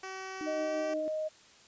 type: tone with pitch glide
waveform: 10% pulse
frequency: 380 to 385.7 Hz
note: F#4 to G4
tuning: +46 to -28 cents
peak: -31 dBFS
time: 0.03-0.94 s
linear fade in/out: 5 ms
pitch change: +26 cents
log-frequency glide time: 0.44-0.82 s
type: tone with tremolo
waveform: sine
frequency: 308.5 Hz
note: D#4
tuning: 15 cents flat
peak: -35 dBFS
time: 0.41-1.08 s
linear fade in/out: 0 ms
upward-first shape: sine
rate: 6 Hz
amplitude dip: 45%
type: tone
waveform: sine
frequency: 622.3 Hz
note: D#5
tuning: in tune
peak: -31 dBFS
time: 0.46-1.29 s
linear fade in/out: 20 ms
effects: white hiss -58 dBFS RMS until 1.67 s + resampled to 16000 Hz